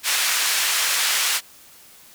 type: band-pass noise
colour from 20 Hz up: pink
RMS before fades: -21 dBFS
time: 0.03-1.41 s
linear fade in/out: 50 ms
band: 1700 to 13000 Hz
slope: 12 dB/octave
effects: white hiss -48 dBFS RMS until 2.14 s